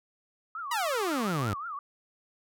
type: tone with vibrato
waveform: sine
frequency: 1242 Hz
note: D#6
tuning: 3 cents flat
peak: -34 dBFS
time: 0.55-1.79 s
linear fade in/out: 2 ms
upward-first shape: triangle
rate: 5.6 Hz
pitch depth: 240 cents each way
type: exponential sweep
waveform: sawtooth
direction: down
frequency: 1005 to 92.5 Hz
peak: -24 dBFS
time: 0.71-1.54 s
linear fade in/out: 5 ms
effects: none